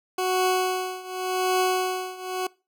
20% pulse tone with tremolo, 370 Hz, F#4, in tune, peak -14 dBFS, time 0.18-2.47 s, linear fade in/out 5 ms, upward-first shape triangle, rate 0.88 Hz, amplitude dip 90%, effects noise-tail reverb RT60 0.3 s tail -23 dB re dry

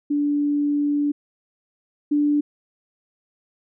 sine tone pair in turn, 290.7 / 293.2 Hz, D4 / D4, -18 / -3 cents, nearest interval unison, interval 15 cents, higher second, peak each -18 / -16 dBFS, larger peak second, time 0.1-1.12 / 2.11-2.41 s, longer first, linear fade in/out 10 ms, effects none

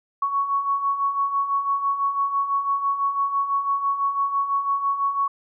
sine beating tone pair, 1108.7 / 1114.7 Hz, C#6 / C#6, 0 / +9 cents, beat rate 6 Hz, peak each -28 / -21 dBFS, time 0.22-5.28 s, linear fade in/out 5 ms, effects none

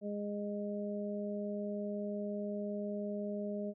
harmonic tone, 205.6 Hz, G#3, 17 cents flat, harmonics 1 / 2 / 3, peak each -38 / -42 / -41 dBFS, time 0.01-3.74 s, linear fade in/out 50 ms, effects none

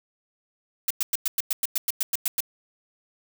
blue noise bursts, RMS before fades -24 dBFS, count 13, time 0.88-2.405 s, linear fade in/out 2 ms, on 25 ms, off 100 ms, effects none

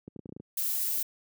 clicks, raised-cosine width 3 ms, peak -27 dBFS, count 8, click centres 0.079 / 0.162 / 0.192 / 0.258 / 0.292 / 0.324 / 0.365 / 0.4 s
violet noise, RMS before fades -30 dBFS, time 0.57-1.03 s, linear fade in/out 5 ms
effects high-pass 150 Hz 12 dB/octave

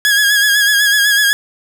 sawtooth tone with vibrato, 1661.2 Hz, G#6, in tune, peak -6 dBFS, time 0.05-1.33 s, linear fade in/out 0 ms, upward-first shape sine, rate 8 Hz, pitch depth 46 cents each way, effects none

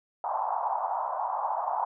white band-pass noise, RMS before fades -30 dBFS, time 0.24-1.85 s, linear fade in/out 2 ms, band 710 to 1000 Hz, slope 48 dB/octave, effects none

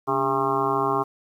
harmonic tone with a mistuned harmonic, 134.6 Hz, C3, 49 cents sharp, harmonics 1 / 2 / 3 / 5 / 6 / 7 / 8 / 9 / 10, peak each -34 / -31 / -26 / -31 / -28 / -32 / -25 / -30 / -35 dBFS, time 0.07-1.04 s, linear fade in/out 20 ms, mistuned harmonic 2, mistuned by +110 cents, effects 9-bit

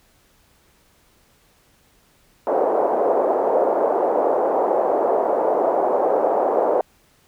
pink band-pass noise, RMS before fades -19 dBFS, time 2.47-6.81 s, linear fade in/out 0 ms, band 440 to 760 Hz, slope 24 dB/octave, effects pink hiss -58 dBFS RMS until 7.27 s

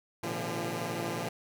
10% pulse tone cluster, 113 / 124.7 / 146.8 / 170.7 / 402.6 Hz, A2 / B2 / D3 / F3 / G4, +47 / +17 / 0 / -39 / +46 cents, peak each -30 / -34 / -32 / -28 / -34 dBFS, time 0.23-1.29 s, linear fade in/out 5 ms, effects none

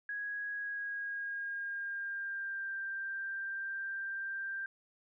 sine tone with pitch glide, 1658 to 1580.4 Hz, G#6 to G6, -3 to +14 cents, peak -36 dBFS, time 0.09-4.66 s, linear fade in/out 2 ms, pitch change -83 cents, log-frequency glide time 0.51-2.74 s, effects none

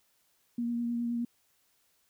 sine tone with vibrato, 236.7 Hz, A#3, 27 cents sharp, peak -29 dBFS, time 0.58-1.25 s, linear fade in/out 5 ms, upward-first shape triangle, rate 9.6 Hz, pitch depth 20 cents each way, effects white hiss -71 dBFS RMS until 2.09 s

